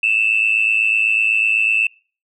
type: tone with amplitude modulation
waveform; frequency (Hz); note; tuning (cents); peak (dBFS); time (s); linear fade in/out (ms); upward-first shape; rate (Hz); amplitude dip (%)
sine; 2650; E7; +9; -9; 0.03-1.87; 5; sine; 108; 80
effects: noise-tail reverb RT60 0.4 s tail -25 dB re dry + tanh soft clip ceiling -6 dBFS